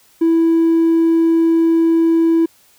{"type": "tone", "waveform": "triangle", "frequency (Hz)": 329.6, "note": "E4", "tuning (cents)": 0, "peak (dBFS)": -7, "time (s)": [0.21, 2.46], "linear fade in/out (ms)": 10, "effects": ["tanh soft clip ceiling -6 dBFS", "white hiss -52 dBFS RMS until 2.78 s"]}